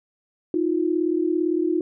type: tone pair together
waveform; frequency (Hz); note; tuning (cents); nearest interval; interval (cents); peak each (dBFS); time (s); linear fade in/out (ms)
sine; 316.6 / 354.3; D#4 / F4; +30 / +25; major second; 195; -22; 0.54-1.81; 2
effects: none